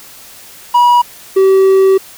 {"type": "tone pair in turn", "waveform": "triangle", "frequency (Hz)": [968, 384.2], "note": ["B5", "G4"], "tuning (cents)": [-35, -35], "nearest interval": "octave + major third", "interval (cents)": 1600, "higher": "first", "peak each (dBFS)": -3, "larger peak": "neither", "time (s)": [[0.74, 1.02], [1.36, 1.98]], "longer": "second", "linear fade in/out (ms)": 10, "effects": ["white hiss -36 dBFS RMS until 2.17 s"]}